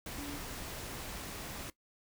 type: tone in noise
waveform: sine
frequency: 286.6 Hz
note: D4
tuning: 42 cents flat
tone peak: -41 dBFS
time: 0.18-0.38 s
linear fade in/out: 2 ms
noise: pink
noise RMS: -43 dBFS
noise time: 0.06-1.7 s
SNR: -1 dB
effects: noise-tail reverb RT60 0.1 s tail -18 dB re dry